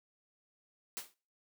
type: noise with exponential decay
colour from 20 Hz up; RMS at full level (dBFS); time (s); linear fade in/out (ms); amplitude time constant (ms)
white; -37; 0.97-1.14; 0; 36
effects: noise-tail reverb RT60 0.4 s tail -24 dB re dry + high-pass 200 Hz 12 dB/octave